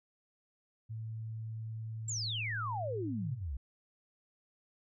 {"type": "tone with pitch glide", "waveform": "sine", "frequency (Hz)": [111.2, 109.48], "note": ["A2", "A2"], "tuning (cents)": [19, -8], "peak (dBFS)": -38, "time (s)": [0.89, 3.42], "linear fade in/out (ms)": 20, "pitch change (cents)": -27, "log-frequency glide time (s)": [1.92, 2.98]}
{"type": "exponential sweep", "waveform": "sine", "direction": "down", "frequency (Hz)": [7650, 59.6], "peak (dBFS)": -35, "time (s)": [2.08, 3.57], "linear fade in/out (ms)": 5}
{"effects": []}